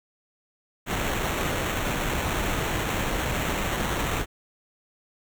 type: noise with sample-and-hold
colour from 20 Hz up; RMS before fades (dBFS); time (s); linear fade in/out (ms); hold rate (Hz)
pink; -27; 0.86-4.26; 50; 4900
effects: none